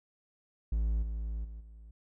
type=tone with level steps; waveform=triangle; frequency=55 Hz; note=A1; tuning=in tune; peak=-25 / -31 / -39 / -46 dBFS; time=0.72-1.91 s; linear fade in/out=5 ms; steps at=1.02 / 1.44 / 1.6 s; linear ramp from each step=10 ms; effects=none